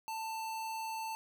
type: tone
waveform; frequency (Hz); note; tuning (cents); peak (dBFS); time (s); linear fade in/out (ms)
square; 889; A5; +18; -38; 0.08-1.15; 0
effects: none